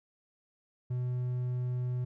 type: tone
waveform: triangle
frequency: 124.6 Hz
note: B2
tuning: 16 cents sharp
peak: -28 dBFS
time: 0.9-2.05 s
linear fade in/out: 10 ms
effects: none